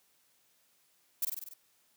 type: noise with echo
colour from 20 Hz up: violet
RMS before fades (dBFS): -30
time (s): 1.22-1.25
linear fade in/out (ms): 5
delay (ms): 48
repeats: 6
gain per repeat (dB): -3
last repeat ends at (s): 1.538
effects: white hiss -70 dBFS RMS until 1.96 s + high-pass 100 Hz 12 dB/octave